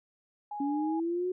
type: tone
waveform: sine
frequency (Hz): 831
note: G#5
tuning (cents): +1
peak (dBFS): -35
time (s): 0.51-1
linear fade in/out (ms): 5
type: linear sweep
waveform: sine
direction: up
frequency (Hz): 277.2 to 370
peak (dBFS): -28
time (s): 0.6-1.32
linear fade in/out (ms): 5
effects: none